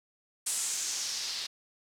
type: noise with low-pass filter sweep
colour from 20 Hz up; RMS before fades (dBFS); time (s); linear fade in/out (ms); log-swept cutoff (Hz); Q
blue; -34; 0.46-1.47; 10; 8700 to 4300; 2.5
effects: none